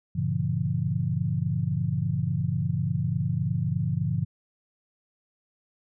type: chord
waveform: sine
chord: G diminished seventh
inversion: none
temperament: just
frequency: 98 / 117.6 / 141.12 / 169.34 Hz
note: G2 / Bb2 / Db3 / Fb3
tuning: 0 / +16 / +31 / +47 cents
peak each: -31 / -30 / -28 / -29 dBFS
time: 0.15-4.25 s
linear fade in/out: 10 ms
effects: none